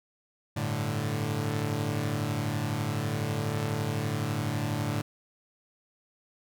sawtooth chord, G suspended second, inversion none, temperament equal, 98 / 110 / 146.83 Hz, G2 / A2 / D3, 0 / 0 / 0 cents, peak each -33 / -27 / -28 dBFS, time 0.56-5.02 s, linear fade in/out 10 ms, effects none

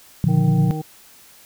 sine chord, Bb major, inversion none, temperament equal with one note detuned, 117.69 / 146.83 / 174.61 Hz, Bb2 / D3 / F3, +17 / 0 / 0 cents, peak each -21 / -17 / -18 dBFS, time 0.24-0.71 s, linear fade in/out 0 ms
harmonic tone, 155.56 Hz, D#3, in tune, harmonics 1 / 2 / 3 / 5, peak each -25 / -31 / -33 / -33 dBFS, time 0.28-0.82 s, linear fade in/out 10 ms
effects white hiss -48 dBFS RMS until 1.45 s

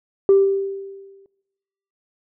sine tone with exponential decay, 392 Hz, G4, in tune, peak -7 dBFS, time 0.29-1.26 s, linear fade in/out 1 ms, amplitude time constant 210 ms, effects noise-tail reverb RT60 1.0 s tail -20 dB re dry + tanh soft clip ceiling -6 dBFS

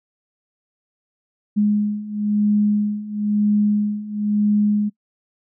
sine beating tone pair, 207.7 / 208.7 Hz, G#3 / G#3, 0 / +9 cents, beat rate 1 Hz, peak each -21 / -18 dBFS, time 1.56-4.9 s, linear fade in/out 20 ms, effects noise-tail reverb RT60 0.1 s tail -25 dB re dry

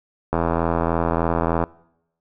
click train, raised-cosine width 1 ms, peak -6 dBFS, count 110, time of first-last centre 0.33-1.639 s, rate 83.3 Hz, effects noise-tail reverb RT60 0.8 s tail -23 dB re dry

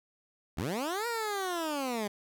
15% pulse linear two-way sweep, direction up then down, 61.74 to 479.7 to 198.9 Hz, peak -25 dBFS, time 0.57-2.08 s, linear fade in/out 10 ms, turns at 1.07 s, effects none

